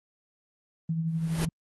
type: tone with tremolo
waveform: sine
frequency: 163 Hz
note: E3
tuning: 19 cents flat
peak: -24 dBFS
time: 0.89-1.49 s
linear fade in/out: 5 ms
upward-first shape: triangle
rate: 12 Hz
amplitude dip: 50%
type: noise with exponential growth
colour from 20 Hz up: pink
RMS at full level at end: -28 dBFS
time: 1.08-1.45 s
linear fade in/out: 1 ms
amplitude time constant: 80 ms
effects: Opus 32 kbps